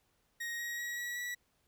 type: tone with pitch steps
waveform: 40% pulse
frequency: 1877 / 1893.3 / 1909.8 / 1926.4 / 1943.2 Hz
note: A#6 / A#6 / A#6 / B6 / B6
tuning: +11 / +26 / +41 / -44 / -29 cents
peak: -36 dBFS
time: 0.4-1.35 s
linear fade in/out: 10 ms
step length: 190 ms
effects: pink hiss -75 dBFS RMS until 1.67 s